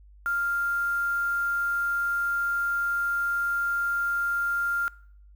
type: tone with quantisation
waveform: sine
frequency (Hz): 1396.9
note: F6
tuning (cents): 0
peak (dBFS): -24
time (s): 0.26-4.88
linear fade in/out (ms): 0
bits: 7
effects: noise-tail reverb RT60 0.6 s tail -22 dB re dry + added 50 Hz sine -49 dBFS peak until 5.35 s